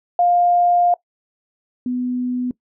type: tone pair in turn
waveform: sine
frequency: 704 / 248.9 Hz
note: F5 / B3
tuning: +14 / +14 cents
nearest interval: octave + tritone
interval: 1800 cents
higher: first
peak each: -12 / -19 dBFS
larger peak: first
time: 0.19-0.94 / 1.86-2.51 s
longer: first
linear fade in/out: 2 ms
effects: noise-tail reverb RT60 0.1 s tail -20 dB re dry